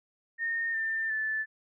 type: tone with pitch steps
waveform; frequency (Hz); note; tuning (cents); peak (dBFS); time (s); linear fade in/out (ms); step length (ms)
sine; 1835 / 1792.1 / 1750.1; A#6 / A6 / A6; -28 / +31 / -10; -28; 0.38-1.46; 50; 360
effects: none